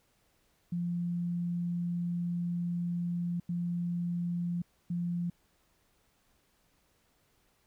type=tone bursts at uneven times; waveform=sine; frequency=173.6 Hz; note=F3; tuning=10 cents flat; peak=-30 dBFS; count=3; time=0.72-3.4 / 3.49-4.62 / 4.9-5.3 s; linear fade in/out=5 ms; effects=pink hiss -71 dBFS RMS until 7.66 s